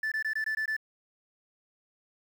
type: tone bursts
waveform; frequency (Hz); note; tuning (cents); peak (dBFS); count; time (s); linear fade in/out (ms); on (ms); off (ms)
sine; 1753; A6; -7; -25; 7; 0.03-0.766; 5; 88; 20
effects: tanh soft clip ceiling -27 dBFS + 9-bit